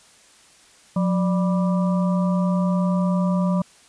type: harmonic tone with a mistuned harmonic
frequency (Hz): 196.6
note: G3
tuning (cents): +5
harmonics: 1 / 3 / 5 / 6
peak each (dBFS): -18 / -28 / -32 / -34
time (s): 0.96-3.62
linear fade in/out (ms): 5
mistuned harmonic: 1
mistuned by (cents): -150
effects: white hiss -52 dBFS RMS until 3.88 s + resampled to 22050 Hz